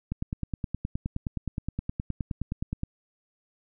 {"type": "click train", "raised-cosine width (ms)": 5, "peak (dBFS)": -17, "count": 27, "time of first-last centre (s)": [0.12, 2.834], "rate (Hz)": 9.58, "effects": []}